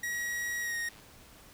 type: tone with pitch glide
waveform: 45% pulse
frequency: 1907 to 1866.7 Hz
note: A#6 to A#6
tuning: +39 to +2 cents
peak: -32 dBFS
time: 0.03-0.89 s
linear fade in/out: 5 ms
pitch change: -37 cents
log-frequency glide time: 0.61-0.76 s
type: click train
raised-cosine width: 0.2 ms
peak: -39 dBFS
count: 94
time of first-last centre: 0.13-0.999 s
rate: 107 Hz
effects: pink hiss -55 dBFS RMS until 1.53 s